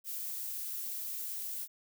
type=noise; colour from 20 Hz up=violet; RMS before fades=-39 dBFS; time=0.04-1.68 s; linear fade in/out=50 ms; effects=none